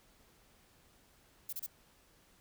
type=noise bursts; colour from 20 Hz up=violet; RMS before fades=-40 dBFS; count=3; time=1.49-1.664 s; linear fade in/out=5 ms; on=38 ms; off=30 ms; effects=pink hiss -66 dBFS RMS until 2.4 s